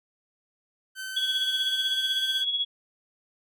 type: tone with pitch glide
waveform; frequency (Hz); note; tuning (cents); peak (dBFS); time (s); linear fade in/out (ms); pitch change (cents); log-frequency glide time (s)
sawtooth; 1536 to 1549.4; G6 to G6; -36 to -21; -30; 0.95-2.45; 50; +15; 1.54-2.18
type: tone with tremolo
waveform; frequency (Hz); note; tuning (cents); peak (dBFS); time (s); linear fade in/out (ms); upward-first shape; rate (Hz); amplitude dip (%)
sine; 3348; G#7; +13; -22; 1.16-2.65; 10; sine; 16; 55
effects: none